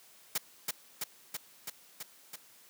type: noise with echo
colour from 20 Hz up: white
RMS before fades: -31 dBFS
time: 0.35-0.38 s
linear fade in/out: 5 ms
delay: 330 ms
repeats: 6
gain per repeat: -2 dB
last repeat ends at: 2.36 s
effects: white hiss -59 dBFS RMS until 2.69 s + high-pass 150 Hz 12 dB/octave